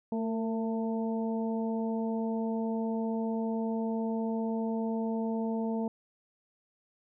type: harmonic tone with a mistuned harmonic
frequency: 223.7 Hz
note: A3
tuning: 29 cents sharp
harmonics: 1 / 2 / 3 / 4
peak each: -30 / -36 / -40 / -42 dBFS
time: 0.12-5.88 s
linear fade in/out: 2 ms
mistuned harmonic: 2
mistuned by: +27 cents
effects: none